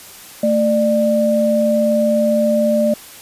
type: tone pair together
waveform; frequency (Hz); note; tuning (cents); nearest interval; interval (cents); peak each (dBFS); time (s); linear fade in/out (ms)
sine; 223.2 / 596; A3 / D5; +25 / +25; octave + perfect fourth; 1700; -16 / -14; 0.43-2.94; 5
effects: white hiss -38 dBFS RMS until 3.21 s + resampled to 32000 Hz